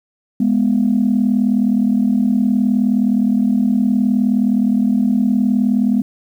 sine tone pair together, 207.7 / 247 Hz, G#3 / B3, 0 / 0 cents, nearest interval minor third, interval 300 cents, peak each -14 dBFS, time 0.4-6.02 s, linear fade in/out 5 ms, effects tanh soft clip ceiling -6 dBFS + 8-bit

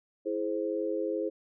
sine chord, E augmented, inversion none, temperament equal with one note detuned, 329.6 / 421.1 / 523.3 Hz, E4 / G#4 / B#4, 0 / +24 / 0 cents, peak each -33 dBFS, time 0.25-1.3 s, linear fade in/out 20 ms, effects none

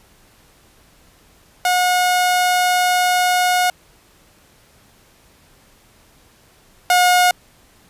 sawtooth tone pair in turn, 724 / 720.5 Hz, F#5 / F#5, -38 / -46 cents, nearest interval unison, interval 8 cents, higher first, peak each -10 / -7 dBFS, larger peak second, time 1.65-3.7 / 6.9-7.31 s, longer first, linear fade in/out 2 ms, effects pink hiss -52 dBFS RMS until 7.89 s + resampled to 32000 Hz

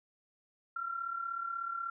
sine tone with amplitude modulation, 1368 Hz, F6, 36 cents flat, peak -32 dBFS, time 0.76-1.9 s, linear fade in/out 5 ms, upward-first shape sine, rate 36.4 Hz, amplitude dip 65%, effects none

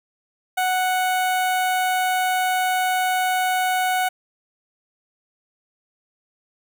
sawtooth tone with notch filter, 740 Hz, F#5, in tune, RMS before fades -21 dBFS, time 0.57-4.09 s, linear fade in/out 10 ms, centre 5100 Hz, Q 1.5, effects none

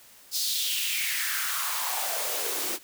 white noise with high-pass filter sweep, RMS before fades -29 dBFS, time 0.31-2.79 s, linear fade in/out 50 ms, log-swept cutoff 4900 to 310 Hz, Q 3.6, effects white hiss -53 dBFS RMS until 2.83 s

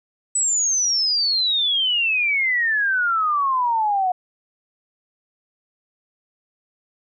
sine exponential sweep, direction down, 8020 to 720 Hz, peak -17 dBFS, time 0.35-4.12 s, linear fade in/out 5 ms, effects none

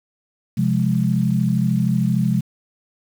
sine chord, F minor, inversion second, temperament equal, 130.81 / 174.61 / 207.7 Hz, C3 / F3 / Ab3, 0 / 0 / 0 cents, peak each -20 dBFS, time 0.57-2.41 s, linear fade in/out 10 ms, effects 7-bit

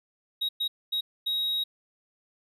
triangle tone bursts at uneven times, 3800 Hz, A#7, 33 cents sharp, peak -24 dBFS, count 4, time 0.41-0.49 / 0.6-0.68 / 0.92-1.01 / 1.26-1.64 s, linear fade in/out 10 ms, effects none

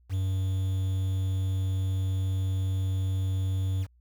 triangle tone with quantisation, 94.8 Hz, F#2, 43 cents sharp, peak -23 dBFS, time 0.09-3.87 s, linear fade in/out 50 ms, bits 8, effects added 60 Hz sine -58 dBFS peak until 4 s

